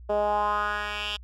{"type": "tone with band-pass filter sweep", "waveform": "10% pulse", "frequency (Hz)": 207.7, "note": "G#3", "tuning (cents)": 0, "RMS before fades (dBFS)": -27, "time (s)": [0.09, 1.17], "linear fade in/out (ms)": 10, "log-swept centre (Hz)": [540, 3300], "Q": 3.2, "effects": ["added 60 Hz sine -42 dBFS peak until 1.23 s"]}